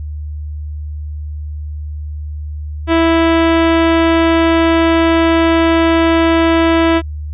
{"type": "tone", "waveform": "sawtooth", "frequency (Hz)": 329.6, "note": "E4", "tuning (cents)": 0, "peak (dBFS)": -5, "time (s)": [2.87, 7.02], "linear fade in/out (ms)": 50, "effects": ["added 75 Hz sine -21 dBFS peak until 7.33 s", "resampled to 8000 Hz"]}